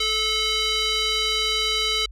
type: tone with band-pass filter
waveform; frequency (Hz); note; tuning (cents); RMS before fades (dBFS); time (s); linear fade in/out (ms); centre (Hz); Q
square; 434.9; A4; -20; -23; 0-2.06; 5; 3600; 2.8
effects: added 50 Hz sine -38 dBFS peak until 2.11 s